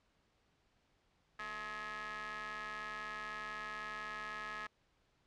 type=ring-modulated tone; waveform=sawtooth; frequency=206 Hz; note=G#3; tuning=14 cents flat; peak=-35 dBFS; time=1.39-4.67 s; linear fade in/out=5 ms; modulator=1480 Hz; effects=pink hiss -75 dBFS RMS until 5.26 s + low-pass 5000 Hz 12 dB/octave